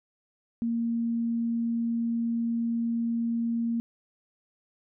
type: tone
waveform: sine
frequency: 232.1 Hz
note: A#3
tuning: 7 cents flat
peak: -25 dBFS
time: 0.62-3.8 s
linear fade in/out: 0 ms
effects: none